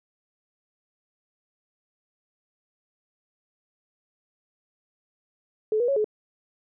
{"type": "tone with pitch steps", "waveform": "sine", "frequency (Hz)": [431.8, 482.6, 553, 425.9], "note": ["A4", "B4", "C#5", "G#4"], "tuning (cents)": [-33, -40, -4, 44], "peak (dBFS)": -20, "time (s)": [5.72, 6.044], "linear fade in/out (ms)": 2, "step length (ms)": 81, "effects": []}